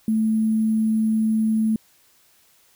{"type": "tone with sample-and-hold", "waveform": "sine", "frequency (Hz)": 219.3, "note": "A3", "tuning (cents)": -6, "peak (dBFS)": -17, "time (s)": [0.08, 1.76], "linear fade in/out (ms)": 2, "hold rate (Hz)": 11025, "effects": ["white hiss -58 dBFS RMS until 2.75 s"]}